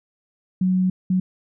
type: tone bursts at uneven times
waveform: sine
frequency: 185 Hz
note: F#3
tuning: in tune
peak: -16 dBFS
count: 2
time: 0.61-0.9 / 1.1-1.2 s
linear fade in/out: 5 ms
effects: none